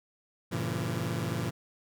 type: chord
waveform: sawtooth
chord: G diminished seventh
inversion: none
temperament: just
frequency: 98 / 117.6 / 141.12 / 169.34 Hz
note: G2 / Bb2 / Db3 / Fb3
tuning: 0 / +16 / +31 / +47 cents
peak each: -34 / -30 / -33 / -31 dBFS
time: 0.51-1.51 s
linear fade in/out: 20 ms
effects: none